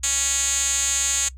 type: tone with band-pass filter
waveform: 5% pulse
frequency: 277.2 Hz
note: C#4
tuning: in tune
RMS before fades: -22 dBFS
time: 0.03-1.29 s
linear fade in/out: 10 ms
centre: 6600 Hz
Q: 6.7
effects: noise-tail reverb RT60 0.1 s tail -21 dB re dry + added 64 Hz sine -37 dBFS peak until 1.37 s